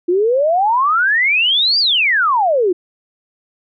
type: exponential two-way sweep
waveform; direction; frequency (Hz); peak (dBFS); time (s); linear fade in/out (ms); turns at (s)
sine; up then down; 339 to 4884 to 339; -11; 0.08-2.73; 10; 1.79
effects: none